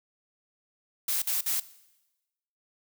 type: noise bursts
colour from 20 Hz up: blue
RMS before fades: -28 dBFS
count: 3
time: 1.08-1.6 s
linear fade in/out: 5 ms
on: 140 ms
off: 50 ms
effects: noise-tail reverb RT60 1.0 s tail -18 dB re dry

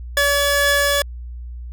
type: tone pair together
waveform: sawtooth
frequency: 570 / 1708.1 Hz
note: C#5 / G#6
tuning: +48 / +48 cents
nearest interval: octave + perfect fifth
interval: 1900 cents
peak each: -14 dBFS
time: 0.17-1.02 s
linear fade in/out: 2 ms
effects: added 60 Hz sine -29 dBFS peak until 1.72 s

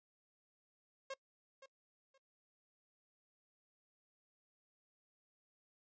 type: tone with echo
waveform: sawtooth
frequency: 539 Hz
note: C#5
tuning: 49 cents flat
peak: -38 dBFS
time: 1.1-1.14 s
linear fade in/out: 5 ms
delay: 520 ms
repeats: 2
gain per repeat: -13 dB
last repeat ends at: 2.18 s
effects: noise-tail reverb RT60 0.1 s tail -24 dB re dry + resampled to 16000 Hz

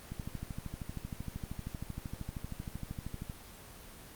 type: click train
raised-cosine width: 5 ms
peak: -26 dBFS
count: 42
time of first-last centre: 0.12-3.298 s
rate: 12.9 Hz
effects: pink hiss -51 dBFS RMS until 4.15 s + Opus 24 kbps

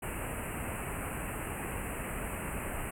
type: band-stop noise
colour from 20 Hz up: pink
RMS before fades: -37 dBFS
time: 0.02-2.91 s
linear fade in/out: 10 ms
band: 2800 to 7900 Hz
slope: 96 dB/octave
effects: low-pass 12000 Hz 12 dB/octave

